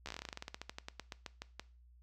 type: slowing click train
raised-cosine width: 0.2 ms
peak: -25 dBFS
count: 25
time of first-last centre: 0.06-1.596 s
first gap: 13 ms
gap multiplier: 1.12
effects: noise-tail reverb RT60 0.4 s tail -19 dB re dry + added 60 Hz sine -59 dBFS peak until 2.02 s